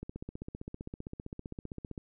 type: click train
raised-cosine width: 3 ms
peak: -27 dBFS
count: 31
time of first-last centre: 0.03-1.978 s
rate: 15.4 Hz
effects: none